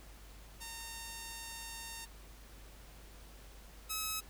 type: tone pair in turn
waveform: 5% pulse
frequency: 916 / 1285 Hz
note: A#5 / E6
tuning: -31 / -45 cents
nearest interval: tritone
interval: 586 cents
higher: second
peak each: -32 / -24 dBFS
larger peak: second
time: 0.6-2.06 / 3.89-4.21 s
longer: first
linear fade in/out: 20 ms
effects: added 50 Hz sine -53 dBFS peak until 4.29 s + pink hiss -58 dBFS RMS until 4.29 s